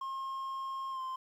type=tone with pitch glide; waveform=triangle; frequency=1071 to 1044.1 Hz; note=C6 to C6; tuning=+40 to -4 cents; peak=-34 dBFS; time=0.01-1.16 s; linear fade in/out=5 ms; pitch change=-44 cents; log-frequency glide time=0.9-1.01 s; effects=11-bit